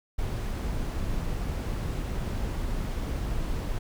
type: noise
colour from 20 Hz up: brown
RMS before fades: -30 dBFS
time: 0.18-3.79 s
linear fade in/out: 10 ms
effects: none